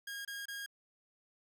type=tone bursts; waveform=sawtooth; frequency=1629 Hz; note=G#6; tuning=34 cents flat; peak=-37 dBFS; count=3; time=0.07-0.662 s; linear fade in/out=5 ms; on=180 ms; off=26 ms; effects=none